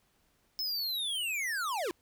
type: linear sweep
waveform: square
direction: down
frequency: 5274 to 311.1 Hz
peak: -32 dBFS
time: 0.59-1.91 s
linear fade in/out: 0 ms
effects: pink hiss -71 dBFS RMS until 2.01 s